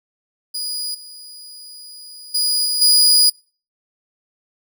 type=tone with level steps; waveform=sawtooth; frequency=4911 Hz; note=D#8; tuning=23 cents flat; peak=-20 / -33 / -13 / -15 / -7 dBFS; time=0.54-3.3 s; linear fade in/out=10 ms; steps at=0.94 / 2.34 / 2.65 / 2.81 s; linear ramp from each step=10 ms; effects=noise-tail reverb RT60 0.4 s tail -26 dB re dry

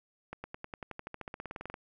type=accelerating click train; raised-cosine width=0.5 ms; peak=-25 dBFS; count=21; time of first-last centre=0.33-1.741 s; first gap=110 ms; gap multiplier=0.95; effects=none

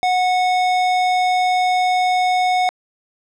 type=tone; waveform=square; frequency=733 Hz; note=F#5; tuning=16 cents flat; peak=-15 dBFS; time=0.03-2.69 s; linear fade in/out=0 ms; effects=low-pass 5000 Hz 12 dB/octave

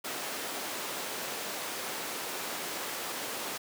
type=high-pass noise; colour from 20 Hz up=pink; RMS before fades=-37 dBFS; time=0.04-3.58 s; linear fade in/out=10 ms; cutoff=370 Hz; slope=12 dB/octave; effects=none

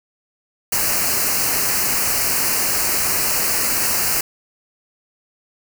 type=band-stop noise; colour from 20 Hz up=white; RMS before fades=-19 dBFS; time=0.72-4.21 s; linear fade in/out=5 ms; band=2900 to 4200 Hz; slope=96 dB/octave; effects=none

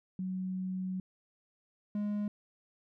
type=tone pair in turn; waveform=sine / triangle; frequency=186.2 / 207.2 Hz; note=F#3 / G#3; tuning=+11 / -4 cents; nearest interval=major second; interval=185 cents; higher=second; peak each=-33 / -29 dBFS; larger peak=second; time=0.19-1 / 1.95-2.28 s; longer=first; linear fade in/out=2 ms; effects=none

